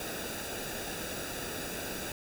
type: noise with comb filter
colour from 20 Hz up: pink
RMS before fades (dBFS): -38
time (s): 0-2.12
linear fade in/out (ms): 2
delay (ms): 0.94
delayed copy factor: -0.65
effects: none